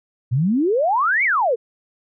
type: exponential two-way sweep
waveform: sine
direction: up then down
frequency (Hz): 113.7 to 2316 to 424.9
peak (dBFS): -15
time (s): 0.31-1.56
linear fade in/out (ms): 20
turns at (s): 1.24
effects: none